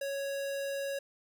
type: tone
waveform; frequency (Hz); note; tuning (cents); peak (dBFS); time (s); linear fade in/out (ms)
square; 554.4; C#5; 0; -34; 0.01-0.99; 5
effects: none